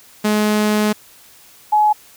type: tone pair in turn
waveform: sawtooth / sine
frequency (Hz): 211.6 / 846.4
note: G#3 / G#5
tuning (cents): +33 / +33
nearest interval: 2 octaves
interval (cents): 2400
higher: second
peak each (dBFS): -10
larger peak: neither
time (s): 0.24-0.93 / 1.72-1.93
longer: first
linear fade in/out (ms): 10
effects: white hiss -46 dBFS RMS until 2.16 s